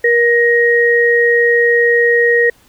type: tone pair together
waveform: sine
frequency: 473.4 / 1878 Hz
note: A#4 / A#6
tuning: +27 / +12 cents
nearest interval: 2 octaves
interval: 2385 cents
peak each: -11 dBFS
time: 0.04-2.5 s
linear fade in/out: 5 ms
effects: pink hiss -50 dBFS RMS until 2.68 s